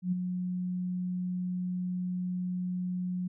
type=tone with ADSR envelope; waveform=sine; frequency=181 Hz; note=F#3; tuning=38 cents flat; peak=-24 dBFS; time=0.02-3.28 s; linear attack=100 ms; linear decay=16 ms; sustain=-6 dB; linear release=10 ms; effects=none